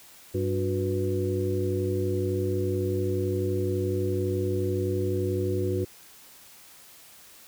harmonic tone with a mistuned harmonic, 98 Hz, G2, in tune, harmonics 1 / 2 / 3 / 4 / 5, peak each -28 / -36 / -34 / -28 / -34 dBFS, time 0.34-5.85 s, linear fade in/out 10 ms, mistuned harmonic 4, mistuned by -120 cents, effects white hiss -51 dBFS RMS until 7.47 s

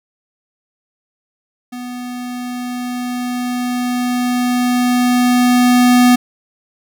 square tone with level ramp, 246.9 Hz, B3, in tune, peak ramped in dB -26 to -7 dBFS, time 1.72-6.16 s, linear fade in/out 10 ms, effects none

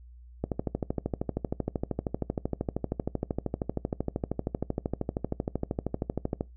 click train, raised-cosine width 2 ms, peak -15 dBFS, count 78, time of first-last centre 0.44-6.409 s, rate 12.9 Hz, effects noise-tail reverb RT60 0.2 s tail -22 dB re dry + added 60 Hz sine -47 dBFS peak until 6.56 s

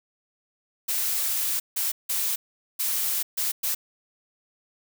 blue noise bursts at uneven times, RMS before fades -26 dBFS, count 6, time 0.88-1.6 / 1.76-1.92 / 2.09-2.36 / 2.79-3.23 / 3.37-3.52 / 3.63-3.75 s, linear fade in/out 10 ms, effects none

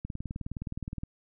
click train, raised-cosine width 5 ms, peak -23 dBFS, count 20, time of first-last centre 0.05-1.034 s, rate 19.3 Hz, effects none

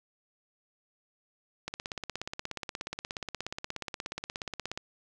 click train, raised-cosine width 0.2 ms, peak -18 dBFS, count 53, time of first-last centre 1.68-4.775 s, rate 16.8 Hz, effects none

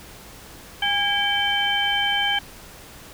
sine tone cluster, 811 / 1630 / 2304 / 3100 Hz, G#5 / G#6 / D7 / G7, -41 / -33 / -34 / -20 cents, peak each -26 / -25 / -28 / -22 dBFS, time 0.82-2.39 s, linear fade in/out 5 ms, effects pink hiss -43 dBFS RMS until 3.13 s

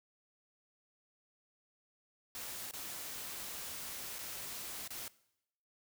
white noise with dropouts, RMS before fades -44 dBFS, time 2.35-5.08 s, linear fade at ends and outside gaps 1 ms, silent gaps 2.711-2.735 / 4.185-4.189 / 4.877-4.905 s, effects noise-tail reverb RT60 0.8 s tail -20 dB re dry

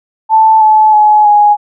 sine tone with pitch steps, 880 / 863.4 / 847.1 / 831.1 Hz, A5 / A5 / G#5 / G#5, 0 / -33 / +34 / +1 cents, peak -3 dBFS, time 0.29-1.57 s, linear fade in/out 50 ms, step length 320 ms, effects none

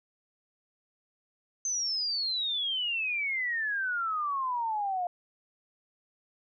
sine exponential sweep, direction down, 6272 to 698.5 Hz, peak -28 dBFS, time 1.65-5.07 s, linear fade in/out 2 ms, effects none

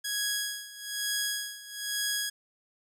10% pulse tone with tremolo, 1661.2 Hz, G#6, in tune, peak -19 dBFS, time 0.04-2.3 s, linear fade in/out 10 ms, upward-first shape sine, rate 1.1 Hz, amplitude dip 85%, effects none

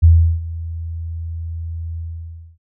sine tone with ADSR envelope, 82.7 Hz, E2, 6 cents sharp, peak -4 dBFS, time 0.02-2.58 s, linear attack 21 ms, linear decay 360 ms, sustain -19 dB, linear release 600 ms, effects none

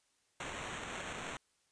violet noise with sample-and-hold, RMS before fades -43 dBFS, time 0.4-1.37 s, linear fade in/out 2 ms, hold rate 4900 Hz, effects white hiss -75 dBFS RMS until 1.71 s + resampled to 22050 Hz

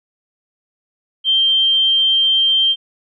sine tone, 3152 Hz, G7, 9 cents sharp, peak -11 dBFS, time 1.24-2.76 s, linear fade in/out 50 ms, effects none

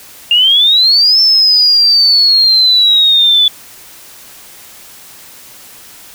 sine exponential two-way sweep, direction up then down, 2794 to 5330 to 3457 Hz, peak -5 dBFS, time 0.31-3.48 s, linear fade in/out 2 ms, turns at 1.2 s, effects white hiss -36 dBFS RMS until 6.14 s

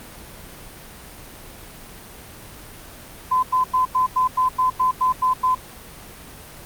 sine tone bursts, 1020 Hz, C6, 44 cents flat, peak -15 dBFS, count 11, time 3.31-5.55 s, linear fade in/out 10 ms, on 120 ms, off 92 ms, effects pink hiss -40 dBFS RMS until 6.65 s + Opus 32 kbps

